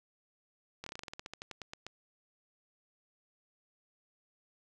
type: slowing click train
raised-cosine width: 0.2 ms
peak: -25 dBFS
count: 17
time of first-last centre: 0.84-1.866 s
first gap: 24 ms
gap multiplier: 1.12
effects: none